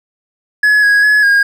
triangle tone with pitch steps, 1695 / 1658 / 1696 / 1628 Hz, G#6 / G#6 / G#6 / G#6, +35 / -3 / +36 / -35 cents, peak -5 dBFS, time 0.63-1.43 s, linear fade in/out 5 ms, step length 200 ms, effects none

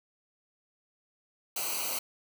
white noise with comb filter, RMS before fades -33 dBFS, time 1.56-1.99 s, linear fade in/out 5 ms, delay 0.57 ms, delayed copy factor -0.9, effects none

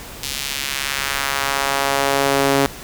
sawtooth tone with high-pass filter sweep, 138.5 Hz, C#3, 1 cent flat, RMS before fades -20 dBFS, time 0.23-2.66 s, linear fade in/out 0 ms, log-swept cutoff 3800 to 310 Hz, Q 1, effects pink hiss -35 dBFS RMS until 2.83 s

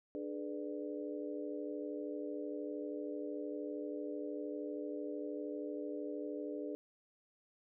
harmonic tone with a mistuned harmonic, 98.9 Hz, G2, 16 cents sharp, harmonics 3 / 4 / 5 / 6, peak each -42 / -44 / -46 / -48 dBFS, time 0.15-6.75 s, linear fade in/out 0 ms, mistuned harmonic 4, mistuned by +110 cents, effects none

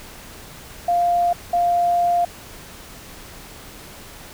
sine tone bursts at uneven times, 698.5 Hz, F5, in tune, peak -15 dBFS, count 2, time 0.88-1.33 / 1.53-2.25 s, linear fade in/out 5 ms, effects pink hiss -40 dBFS RMS until 4.33 s

